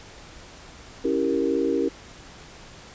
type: chord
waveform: sine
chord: C# diminished seventh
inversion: none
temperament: equal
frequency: 277.2 / 329.6 / 392 / 466.2 Hz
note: C#4 / E4 / G4 / Bb4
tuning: 0 / 0 / 0 / 0 cents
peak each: -26 dBFS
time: 1.04-1.89 s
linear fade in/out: 10 ms
effects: pink hiss -45 dBFS RMS until 2.94 s + resampled to 16000 Hz